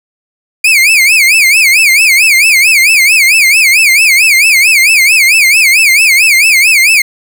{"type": "tone with vibrato", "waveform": "40% pulse", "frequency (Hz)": 2349, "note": "D7", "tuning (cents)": 0, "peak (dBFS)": -3, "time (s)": [0.64, 7.02], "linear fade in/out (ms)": 5, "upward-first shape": "sine", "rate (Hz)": 4.5, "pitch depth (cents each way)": 210, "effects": []}